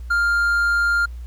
triangle tone, 1400 Hz, F6, 4 cents sharp, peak -14 dBFS, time 0.1-1.06 s, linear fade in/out 10 ms, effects added 60 Hz sine -30 dBFS peak until 1.26 s + pink hiss -56 dBFS RMS until 1.26 s

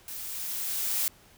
blue noise with level ramp, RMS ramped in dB -39 to -27 dBFS, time 0.08-1.08 s, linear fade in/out 0 ms, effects pink hiss -57 dBFS RMS until 1.37 s

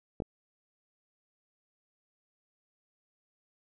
clicks, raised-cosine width 2 ms, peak -21 / -24 dBFS, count 2, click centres 0.202 / 0.221 s, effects none

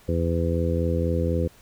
harmonic tone, 84 Hz, E2, 33 cents sharp, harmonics 1 / 2 / 3 / 4 / 5 / 6, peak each -24 / -28 / -31 / -31 / -32 / -28 dBFS, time 0.08-1.48 s, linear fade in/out 10 ms, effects pink hiss -54 dBFS RMS until 1.61 s

